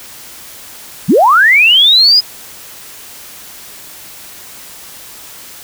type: linear sweep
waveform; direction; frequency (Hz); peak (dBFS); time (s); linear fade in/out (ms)
sine; up; 128.2 to 5060; -4; 1.08-2.21; 20
effects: white hiss -33 dBFS RMS until 5.63 s